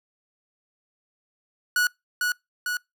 45% pulse tone with echo, 1466 Hz, F#6, 16 cents flat, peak -19 dBFS, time 1.76-1.87 s, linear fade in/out 2 ms, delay 450 ms, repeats 2, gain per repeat -3 dB, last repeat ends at 2.77 s, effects noise-tail reverb RT60 0.2 s tail -25 dB re dry

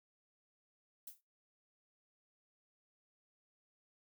violet noise with exponential decay, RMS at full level -44 dBFS, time 1.07-1.21 s, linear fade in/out 5 ms, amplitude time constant 30 ms, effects noise-tail reverb RT60 0.2 s tail -18 dB re dry

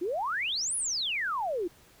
sine exponential two-way sweep, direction up then down, 323 to 10548 to 323 Hz, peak -28 dBFS, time 0.01-1.68 s, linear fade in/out 10 ms, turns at 0.76 s, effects pink hiss -58 dBFS RMS until 2 s

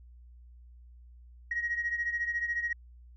sine beating tone pair, 1888 / 1902 Hz, A#6 / A#6, +22 / +34 cents, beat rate 14 Hz, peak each -30 / -35 dBFS, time 1.51-2.73 s, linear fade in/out 5 ms, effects tanh soft clip ceiling -22 dBFS + added 60 Hz sine -50 dBFS peak until 3.16 s

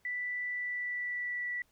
sine tone with pitch glide, 1975.5 to 1956.2 Hz, B6 to B6, 0 to -17 cents, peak -33 dBFS, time 0.05-1.62 s, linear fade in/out 2 ms, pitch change -17 cents, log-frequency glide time 0.45-1.5 s, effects pink hiss -71 dBFS RMS until 1.71 s

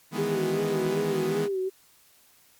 sawtooth chord, E major seventh, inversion third, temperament equal, 155.56 / 164.81 / 207.7 / 246.9 Hz, D#3 / E3 / G#3 / B3, 0 / 0 / 0 / 0 cents, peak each -30 dBFS, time 0.11-1.49 s, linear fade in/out 50 ms
sine tone with vibrato, 392 Hz, G4, in tune, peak -25 dBFS, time 0.17-1.7 s, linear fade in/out 20 ms, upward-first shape sine, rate 2.6 Hz, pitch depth 85 cents each way
effects white hiss -59 dBFS RMS until 2.59 s + MP3 96 kbps

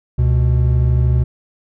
triangle tone pair together, 70.53 / 123.47 Hz, C#2 / B2, +31 / 0 cents, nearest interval minor seventh, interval 969 cents, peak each -12 dBFS, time 0.18-1.24 s, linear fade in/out 10 ms, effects none

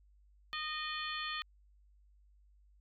harmonic tone with a mistuned harmonic, 616 Hz, D#5, 17 cents flat, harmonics 2 / 3 / 4 / 5 / 6 / 7, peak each -42 / -43 / -45 / -44 / -45 / -47 dBFS, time 0.53-1.42 s, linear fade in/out 0 ms, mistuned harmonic 6, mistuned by -110 cents, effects added 50 Hz sine -62 dBFS peak until 2.8 s

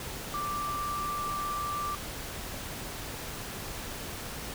sine tone in noise, 1174.7 Hz, D6, in tune, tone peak -31 dBFS, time 0.34-1.95 s, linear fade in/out 2 ms, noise pink, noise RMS -39 dBFS, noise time 0-4.54 s, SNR +5 dB, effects none

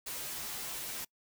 white noise with comb filter, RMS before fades -40 dBFS, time 0.06-1.05 s, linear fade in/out 10 ms, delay 11 ms, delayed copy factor -0.7, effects noise-tail reverb RT60 0.1 s tail -25 dB re dry

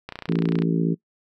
click train, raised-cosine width 0.3 ms, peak -17 dBFS, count 17, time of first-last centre 0.09-0.622 s, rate 30.1 Hz
harmonic tone, 56 Hz, A1, 31 cents sharp, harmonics 3 / 4 / 5 / 6 / 7 / 8, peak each -21 / -28 / -26 / -31 / -30 / -34 dBFS, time 0.28-0.95 s, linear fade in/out 20 ms
effects noise-tail reverb RT60 0.1 s tail -21 dB re dry

